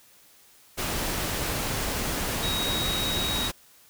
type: tone in noise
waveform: sine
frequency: 3796 Hz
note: A#7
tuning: 31 cents sharp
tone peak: -28 dBFS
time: 2.42-3.49 s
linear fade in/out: 20 ms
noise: pink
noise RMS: -29 dBFS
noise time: 0.77-3.52 s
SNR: -2 dB
effects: white hiss -56 dBFS RMS until 3.89 s